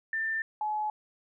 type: tone pair in turn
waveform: sine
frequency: 1787 / 850.7 Hz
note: A6 / G#5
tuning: +26 / +41 cents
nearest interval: octave + minor second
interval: 1285 cents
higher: first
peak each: -28 dBFS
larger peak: neither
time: 0.13-0.42 / 0.61-0.9 s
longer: neither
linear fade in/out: 2 ms
effects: none